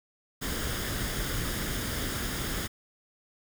pink noise with comb filter, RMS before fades -32 dBFS, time 0.41-2.68 s, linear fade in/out 20 ms, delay 0.59 ms, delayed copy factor +0.5, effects none

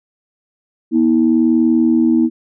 sine tone pair together, 241 / 321.7 Hz, B3 / E4, -42 / -42 cents, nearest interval perfect fourth, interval 500 cents, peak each -12 dBFS, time 0.91-2.3 s, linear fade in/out 50 ms, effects tanh soft clip ceiling -2 dBFS

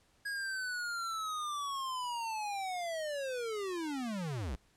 square linear sweep, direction down, 1655 to 50.6 Hz, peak -36 dBFS, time 0.25-4.56 s, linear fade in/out 10 ms, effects pink hiss -69 dBFS RMS until 4.76 s + low-pass 10000 Hz 12 dB/octave

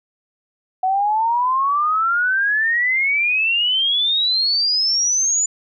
sine exponential sweep, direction up, 740 to 7040 Hz, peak -15 dBFS, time 0.83-5.46 s, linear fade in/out 5 ms, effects none

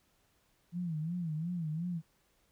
sine tone with vibrato, 165.3 Hz, E3, 5 cents sharp, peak -33 dBFS, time 0.72-2.02 s, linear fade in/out 50 ms, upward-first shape sine, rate 2.8 Hz, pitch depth 140 cents each way, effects pink hiss -72 dBFS RMS until 2.51 s

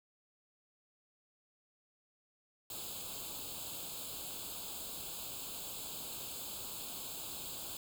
white noise with comb filter, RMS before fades -44 dBFS, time 2.7-7.77 s, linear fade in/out 2 ms, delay 0.26 ms, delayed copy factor +0.95, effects none

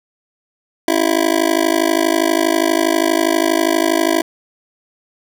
25% pulse tone with amplitude modulation, 329.6 Hz, E4, in tune, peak -5 dBFS, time 0.88-4.22 s, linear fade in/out 2 ms, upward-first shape sine, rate 52.4 Hz, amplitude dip 100%, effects none

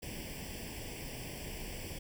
pink noise with comb filter, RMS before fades -43 dBFS, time 0.02-1.99 s, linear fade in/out 10 ms, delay 0.38 ms, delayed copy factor +0.9, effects none

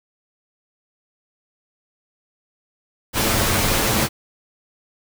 pink noise with comb filter, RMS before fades -19 dBFS, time 3.13-4.09 s, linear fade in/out 50 ms, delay 9 ms, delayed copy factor +0.5, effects none

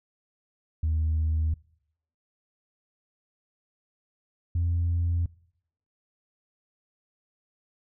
sine tone pair in turn, 78.9 / 85.59 Hz, D#2 / F2, +25 / -34 cents, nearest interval minor second, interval 141 cents, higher second, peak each -21 dBFS, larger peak neither, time 0.83-1.54 / 4.55-5.26 s, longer neither, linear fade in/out 5 ms, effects noise-tail reverb RT60 0.7 s tail -24 dB re dry + tanh soft clip ceiling -20 dBFS

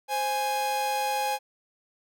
45% pulse tone pair together, 522.9 / 830 Hz, C5 / G#5, -1 / -1 cents, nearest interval minor sixth, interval 800 cents, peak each -33 / -26 dBFS, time 0.08-1.39 s, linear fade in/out 50 ms, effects none

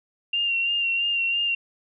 sine tone with vibrato, 2773 Hz, F7, 13 cents flat, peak -21 dBFS, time 0.33-1.55 s, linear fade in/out 5 ms, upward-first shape sine, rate 3 Hz, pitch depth 30 cents each way, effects none

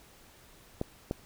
clicks, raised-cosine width 2 ms, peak -17 dBFS, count 2, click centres 0.814 / 1.111 s, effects pink hiss -57 dBFS RMS until 1.25 s

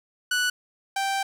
sawtooth tone pair in turn, 1480 / 782.6 Hz, F#6 / G5, 0 / -3 cents, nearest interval major seventh, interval 1103 cents, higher first, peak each -18 / -20 dBFS, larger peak first, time 0.31-0.5 / 0.96-1.23 s, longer second, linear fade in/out 5 ms, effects low-pass 11000 Hz 12 dB/octave + 8-bit

